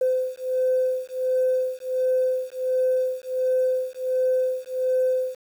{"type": "beating tone pair", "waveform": "sine", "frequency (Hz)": [512, 513.4], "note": ["C5", "C5"], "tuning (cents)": [-38, -33], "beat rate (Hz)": 1.4, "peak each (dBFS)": -23, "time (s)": [0.01, 5.35], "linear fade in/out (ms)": 5, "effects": ["tanh soft clip ceiling -13 dBFS", "8-bit"]}